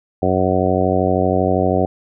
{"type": "harmonic tone", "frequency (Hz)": 92.7, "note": "F#2", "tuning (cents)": 4, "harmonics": [1, 2, 3, 4, 5, 6, 7, 8], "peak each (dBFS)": [-22, -22, -22, -22, -22, -22, -22, -22], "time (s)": [0.22, 1.86], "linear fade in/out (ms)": 5, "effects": []}